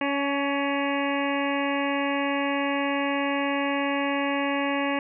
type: harmonic tone with a mistuned harmonic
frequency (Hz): 280.2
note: C#4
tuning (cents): +19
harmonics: 1 / 2 / 3 / 4 / 6 / 7 / 8 / 9 / 10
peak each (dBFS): -27 / -30 / -32 / -33 / -35 / -35 / -36 / -37 / -37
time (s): 0.01-4.99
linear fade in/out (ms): 2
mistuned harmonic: 3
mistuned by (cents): +16
effects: none